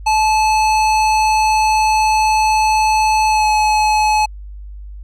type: tone with pitch glide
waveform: square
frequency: 866 to 855.1 Hz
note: A5 to A5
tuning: -28 to -50 cents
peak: -12 dBFS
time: 0.06-4.26 s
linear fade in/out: 10 ms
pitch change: -22 cents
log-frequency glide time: 3.28-3.46 s
effects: added 50 Hz sine -29 dBFS peak until 5.03 s + low-pass 8000 Hz 12 dB/octave